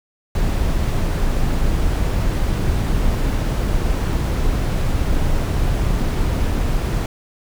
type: noise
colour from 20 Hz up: brown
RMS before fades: -18 dBFS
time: 0.35-7.06 s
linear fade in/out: 2 ms
effects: none